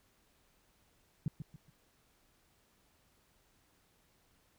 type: tone with echo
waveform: sine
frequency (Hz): 150.6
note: D3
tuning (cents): +44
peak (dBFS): -29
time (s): 1.26-1.28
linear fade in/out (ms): 2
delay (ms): 140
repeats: 3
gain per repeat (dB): -9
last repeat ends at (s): 1.7
effects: pink hiss -71 dBFS RMS until 4.58 s